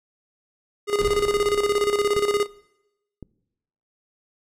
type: tone with tremolo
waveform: square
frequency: 411 Hz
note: G#4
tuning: 18 cents flat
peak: -18 dBFS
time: 0.87-2.47 s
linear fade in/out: 50 ms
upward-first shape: square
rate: 17 Hz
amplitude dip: 65%
type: noise with exponential decay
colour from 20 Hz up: brown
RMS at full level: -29 dBFS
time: 1-2.66 s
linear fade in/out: 0 ms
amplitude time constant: 360 ms
type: clicks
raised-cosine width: 3 ms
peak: -20 / -24 dBFS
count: 2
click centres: 2.166 / 3.227 s
effects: noise-tail reverb RT60 0.9 s tail -22 dB re dry + low-pass 11000 Hz 12 dB/octave